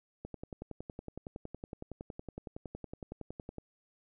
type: click train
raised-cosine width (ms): 2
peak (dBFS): -28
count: 37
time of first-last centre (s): 0.25-3.583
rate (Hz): 10.8
effects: none